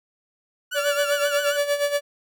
30% pulse tone with vibrato, 1432 Hz, F6, 43 cents sharp, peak -24 dBFS, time 0.71-1.58 s, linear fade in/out 20 ms, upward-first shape sine, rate 7.5 Hz, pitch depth 82 cents each way
45% pulse tone with tremolo, 576 Hz, D5, 34 cents flat, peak -18 dBFS, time 0.74-2.01 s, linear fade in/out 50 ms, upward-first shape sine, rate 8.4 Hz, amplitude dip 70%
effects none

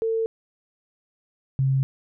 sine tone pair in turn, 450 / 134.21 Hz, A4 / C3, +39 / +44 cents, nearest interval octave + major sixth, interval 2095 cents, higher first, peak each -21 / -18 dBFS, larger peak second, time 0.02-0.26 / 1.59-1.83 s, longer neither, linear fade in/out 0 ms, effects none

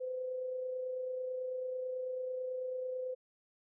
sine tone with amplitude modulation, 510 Hz, C5, 44 cents flat, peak -34 dBFS, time 0-3.15 s, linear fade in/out 20 ms, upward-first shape sine, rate 29.1 Hz, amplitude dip 35%, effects none

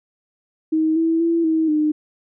sine tone with pitch steps, 316 / 326.9 / 334.3 / 319.8 / 304.4 Hz, D#4 / E4 / E4 / D#4 / D#4, +27 / -14 / +24 / +48 / -38 cents, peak -15 dBFS, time 0.72-1.92 s, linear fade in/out 10 ms, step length 240 ms, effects none

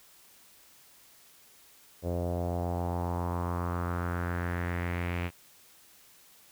sawtooth tone with low-pass filter sweep, 87.31 Hz, F2, in tune, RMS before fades -32 dBFS, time 2.02-5.31 s, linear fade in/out 50 ms, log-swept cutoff 550 to 2500 Hz, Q 3.4, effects white hiss -58 dBFS RMS until 6.51 s

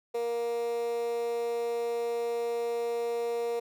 15% pulse tone with high-pass filter, 235 Hz, A#3, 14 cents sharp, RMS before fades -31 dBFS, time 0.14-3.6 s, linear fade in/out 10 ms, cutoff 500 Hz, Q 8.9, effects none

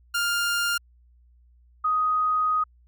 sawtooth / sine tone pair in turn, 1403 / 1249.9 Hz, F6 / D#6, +8 / +7 cents, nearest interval major second, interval 201 cents, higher first, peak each -19 / -20 dBFS, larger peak first, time 0.14-0.78 / 1.84-2.64 s, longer second, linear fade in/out 10 ms, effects added 60 Hz sine -54 dBFS peak until 2.87 s

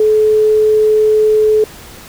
sine tone, 430 Hz, A4, 40 cents flat, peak -7 dBFS, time 0-1.64 s, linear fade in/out 2 ms, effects pink hiss -35 dBFS RMS until 2.08 s

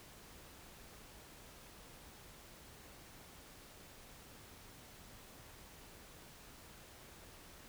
silence, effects pink hiss -57 dBFS RMS until 7.68 s

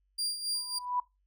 30% pulse tone with tremolo, 4774 Hz, D8, 28 cents sharp, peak -26 dBFS, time 0.18-0.79 s, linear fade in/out 10 ms, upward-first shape sine, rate 3.6 Hz, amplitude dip 65%
sine tone with exponential growth, 987.8 Hz, B5, in tune, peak -25 dBFS, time 0.54-1 s, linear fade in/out 5 ms, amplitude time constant 100 ms
effects noise-tail reverb RT60 0.2 s tail -20 dB re dry + added 48 Hz sine -70 dBFS peak until 1.26 s

